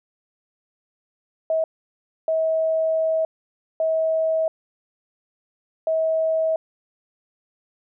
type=tone bursts at uneven times; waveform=sine; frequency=642 Hz; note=E5; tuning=46 cents flat; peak=-18 dBFS; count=4; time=1.5-1.64 / 2.28-3.25 / 3.8-4.48 / 5.87-6.56 s; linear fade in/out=2 ms; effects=none